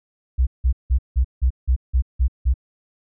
sine tone bursts, 63.3 Hz, B1, 43 cents sharp, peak -12 dBFS, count 9, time 0.38-2.541 s, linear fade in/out 20 ms, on 89 ms, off 170 ms, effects tanh soft clip ceiling -10 dBFS

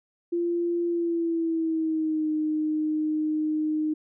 sine tone with pitch glide, 344.1 to 308.3 Hz, F4 to D#4, -26 to -16 cents, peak -23 dBFS, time 0.32-3.94 s, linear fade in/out 10 ms, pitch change -190 cents, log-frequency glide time 0.87-2.3 s, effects none

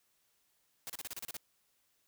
white noise bursts, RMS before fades -42 dBFS, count 9, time 0.87-1.368 s, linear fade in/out 0 ms, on 26 ms, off 33 ms, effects white hiss -75 dBFS RMS until 2.07 s

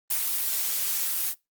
blue noise with ADSR envelope, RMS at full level -25 dBFS, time 0.1-1.35 s, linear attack 9 ms, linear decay 84 ms, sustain -2 dB, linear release 59 ms, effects noise-tail reverb RT60 0.2 s tail -22 dB re dry + Opus 24 kbps

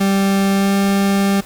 40% pulse tone with pitch glide, 196 to 197.59 Hz, G3 to G3, 0 to +14 cents, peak -12 dBFS, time 0-1.41 s, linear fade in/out 10 ms, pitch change +14 cents, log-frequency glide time 0.53-0.75 s, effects pink hiss -39 dBFS RMS until 1.45 s

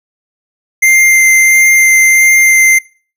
square tone with vibrato, 2093 Hz, C7, in tune, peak -5 dBFS, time 0.82-2.79 s, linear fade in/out 10 ms, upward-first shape sine, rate 1.5 Hz, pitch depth 8 cents each way, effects noise-tail reverb RT60 0.4 s tail -22 dB re dry

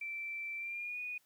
sine tone with pitch glide, 2337 to 2467 Hz, D7 to D#7, -9 to -15 cents, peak -38 dBFS, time 0.01-1.18 s, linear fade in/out 5 ms, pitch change +94 cents, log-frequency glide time 0.57-0.99 s, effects white hiss -72 dBFS RMS until 1.25 s + high-pass 100 Hz 12 dB/octave

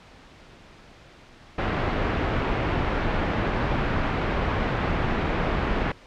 pink low-pass noise, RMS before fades -25 dBFS, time 1.58-5.92 s, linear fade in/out 5 ms, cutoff 2100 Hz, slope 12 dB/octave, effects pink hiss -49 dBFS RMS until 6.06 s + low-pass 4000 Hz 12 dB/octave

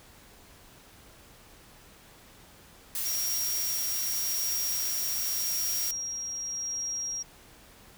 blue noise, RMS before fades -32 dBFS, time 2.95-5.91 s, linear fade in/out 2 ms
sine tone with tremolo, 5630 Hz, F8, 13 cents sharp, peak -30 dBFS, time 3.05-7.23 s, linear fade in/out 10 ms, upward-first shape sine, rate 0.85 Hz, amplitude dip 25%
effects pink hiss -54 dBFS RMS until 7.97 s

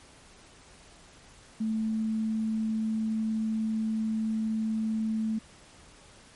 sine tone, 220 Hz, A3, in tune, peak -26 dBFS, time 1.6-5.39 s, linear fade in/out 10 ms, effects pink hiss -54 dBFS RMS until 6.35 s + MP3 48 kbps

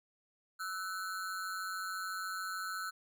square ring-modulated tone, 1404 Hz, F6, 9 cents sharp, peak -35 dBFS, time 0.59-2.91 s, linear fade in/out 20 ms, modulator 93.1 Hz, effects none

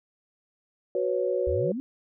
sine chord, F# suspended fourth, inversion none, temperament equal, 370 / 493.9 / 554.4 Hz, F#4 / B4 / C#5, 0 / 0 / 0 cents, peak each -28 dBFS, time 0.95-1.72 s, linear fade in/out 2 ms
sine exponential sweep, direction up, 65.41 to 282.3 Hz, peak -29 dBFS, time 1.47-1.8 s, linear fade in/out 0 ms
effects none

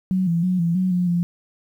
sine tone with pitch steps, 186.5 / 168.6 / 183 / 168.8 / 185.4 / 178.7 / 173.3 Hz, F#3 / E3 / F#3 / E3 / F#3 / F3 / F3, +14 / +39 / -19 / +41 / +4 / +40 / -13 cents, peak -17 dBFS, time 0.11-1.23 s, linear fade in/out 0 ms, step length 160 ms, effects 9-bit

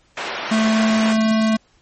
white band-pass noise, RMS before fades -27 dBFS, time 0.17-1.13 s, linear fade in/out 5 ms, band 310 to 2300 Hz, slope 12 dB/octave
square tone, 220 Hz, A3, in tune, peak -15 dBFS, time 0.51-1.57 s, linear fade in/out 10 ms
effects pink hiss -58 dBFS RMS until 1.81 s + MP3 32 kbps

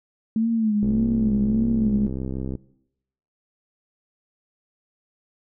sine tone with vibrato, 218.3 Hz, A3, 13 cents flat, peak -18 dBFS, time 0.36-2.07 s, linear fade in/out 2 ms, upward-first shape sine, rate 1.7 Hz, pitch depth 90 cents each way
click train, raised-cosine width 3 ms, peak -17 dBFS, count 114, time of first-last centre 0.83-2.553 s, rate 65.6 Hz
effects noise-tail reverb RT60 0.8 s tail -21 dB re dry

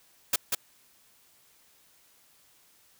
white noise with echo, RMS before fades -24 dBFS, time 0.33-0.36 s, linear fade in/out 5 ms, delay 190 ms, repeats 1, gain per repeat -3 dB, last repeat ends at 0.55 s, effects white hiss -62 dBFS RMS until 2.99 s

